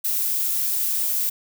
violet noise, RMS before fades -23 dBFS, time 0.04-1.3 s, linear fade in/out 10 ms, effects none

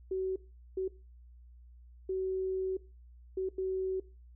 sine tone bursts at uneven times, 377.2 Hz, F#4, 33 cents sharp, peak -30 dBFS, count 5, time 0.11-0.36 / 0.77-0.88 / 2.09-2.77 / 3.37-3.49 / 3.58-4 s, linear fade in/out 5 ms, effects noise-tail reverb RT60 0.3 s tail -19 dB re dry + added 60 Hz sine -52 dBFS peak until 4.35 s

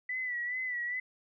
sine tone with vibrato, 1975.5 Hz, B6, in tune, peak -32 dBFS, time 0.09-1 s, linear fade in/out 5 ms, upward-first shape sine, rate 2.4 Hz, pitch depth 57 cents each way, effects none

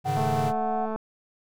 square chord, Ab suspended fourth, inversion none, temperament equal, 103.83 / 138.59 / 155.56 Hz, Ab2 / Db3 / Eb3, 0 / 0 / 0 cents, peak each -34 / -29 / -34 dBFS, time 0.04-0.53 s, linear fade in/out 50 ms
sine tone with pitch glide, 750 to 735 Hz, F#5 to F#5, +23 to -12 cents, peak -26 dBFS, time 0.05-0.86 s, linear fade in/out 10 ms, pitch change -35 cents, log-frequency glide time 0.25-0.48 s
click train, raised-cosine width 1 ms, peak -19 dBFS, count 174, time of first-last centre 0.17-0.96 s, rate 219 Hz
effects none

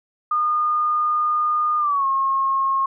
sine tone with pitch glide, 1220 to 1080.6 Hz, D#6 to C#6, -34 to -44 cents, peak -17 dBFS, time 0.31-2.86 s, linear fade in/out 5 ms, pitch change -210 cents, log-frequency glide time 1.78-2.06 s, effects none

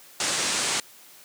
white low-pass noise, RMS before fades -26 dBFS, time 0.2-0.8 s, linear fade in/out 2 ms, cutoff 9000 Hz, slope 48 dB/octave, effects white hiss -50 dBFS RMS until 1.24 s + high-pass 150 Hz 12 dB/octave

